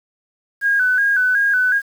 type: tone with vibrato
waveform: sine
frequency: 1564 Hz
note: G6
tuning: 4 cents flat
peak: -13 dBFS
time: 0.61-1.82 s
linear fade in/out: 50 ms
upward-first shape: square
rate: 2.7 Hz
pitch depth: 71 cents each way
effects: 7-bit